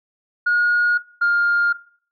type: tone pair in turn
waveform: sine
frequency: 1439 / 1406.9 Hz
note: F#6 / F6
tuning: -49 / +12 cents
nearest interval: unison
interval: 39 cents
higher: first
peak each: -13 dBFS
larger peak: neither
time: 0.46-0.98 / 1.21-1.73 s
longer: neither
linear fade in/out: 10 ms
effects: noise-tail reverb RT60 0.5 s tail -19 dB re dry + tanh soft clip ceiling -11 dBFS